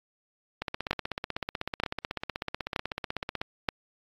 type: two click trains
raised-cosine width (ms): 0.3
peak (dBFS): -9 / -15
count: 4 / 46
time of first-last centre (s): 0.91-3.688 / 0.62-3.415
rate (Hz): 1.08 / 16.1
effects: AAC 32 kbps